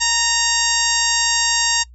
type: harmonic tone with a mistuned harmonic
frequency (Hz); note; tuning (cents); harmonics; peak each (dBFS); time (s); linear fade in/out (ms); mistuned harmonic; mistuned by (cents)
932.3; A#5; 0; 1 / 2 / 3 / 4 / 5 / 6 / 7 / 8; -25 / -23 / -25 / -25 / -23 / -23 / -25 / -21; 0-1.84; 20; 2; -21
effects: noise-tail reverb RT60 0.1 s tail -24 dB re dry + added 60 Hz sine -40 dBFS peak until 1.94 s